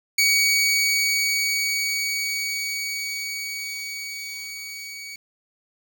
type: tone with level ramp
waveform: 20% pulse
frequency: 2255 Hz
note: C#7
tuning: 29 cents sharp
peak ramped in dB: -11 to -30 dBFS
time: 0.18-5.16 s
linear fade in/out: 5 ms
effects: 8-bit